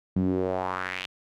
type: tone with band-pass filter sweep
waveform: sawtooth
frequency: 92.5 Hz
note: F#2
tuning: in tune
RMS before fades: -28 dBFS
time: 0.16-1.06 s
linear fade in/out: 5 ms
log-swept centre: 190 to 3100 Hz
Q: 2.9
effects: none